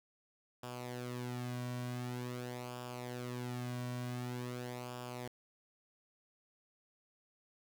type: tone with flanger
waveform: sawtooth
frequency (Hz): 123.47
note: B2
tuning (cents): 0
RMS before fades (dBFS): -42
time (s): 0.63-5.28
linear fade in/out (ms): 5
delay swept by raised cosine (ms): 0.48 to 2.38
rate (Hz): 0.46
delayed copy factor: -0.65
effects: 10-bit